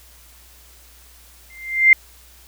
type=tone with exponential growth; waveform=sine; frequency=2093 Hz; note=C7; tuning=in tune; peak=-4 dBFS; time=1.5-1.93 s; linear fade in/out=2 ms; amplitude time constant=92 ms; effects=added 60 Hz sine -49 dBFS peak until 2.47 s + white hiss -49 dBFS RMS until 2.47 s